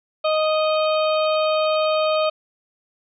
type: harmonic tone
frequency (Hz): 622.3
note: D#5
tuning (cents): 0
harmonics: 1 / 2 / 4 / 5 / 6 / 7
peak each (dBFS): -18 / -24 / -30 / -32 / -34 / -35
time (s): 0.24-2.3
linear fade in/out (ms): 10
effects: none